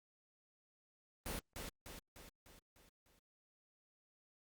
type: noise with echo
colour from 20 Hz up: pink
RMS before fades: -42 dBFS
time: 1.26-1.39 s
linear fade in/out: 0 ms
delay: 300 ms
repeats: 6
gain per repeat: -5 dB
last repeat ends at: 3.19 s
effects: Opus 24 kbps